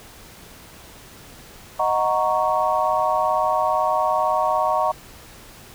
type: chord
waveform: sine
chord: D# minor seventh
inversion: none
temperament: equal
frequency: 622.3 / 740 / 932.3 / 1108.7 Hz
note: D#5 / F#5 / A#5 / C#6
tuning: 0 / 0 / 0 / 0 cents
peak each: -23 dBFS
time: 1.79-4.92 s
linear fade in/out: 10 ms
effects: pink hiss -44 dBFS RMS until 5.74 s